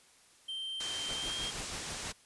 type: tone with pitch glide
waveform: triangle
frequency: 3136 to 3213 Hz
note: G7 to G7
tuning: 0 to +42 cents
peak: -35 dBFS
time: 0.48-1.51 s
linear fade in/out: 10 ms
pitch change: +42 cents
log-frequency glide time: 1.16-1.36 s
type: low-pass noise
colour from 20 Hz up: white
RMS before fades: -42 dBFS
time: 0.8-2.12 s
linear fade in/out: 5 ms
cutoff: 8500 Hz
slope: 24 dB/octave
type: noise with tremolo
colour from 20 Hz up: pink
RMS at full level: -41 dBFS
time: 1.08-2.13 s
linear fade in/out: 10 ms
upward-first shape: triangle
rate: 6.3 Hz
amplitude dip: 100%
effects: white hiss -62 dBFS RMS until 2.25 s + resampled to 24000 Hz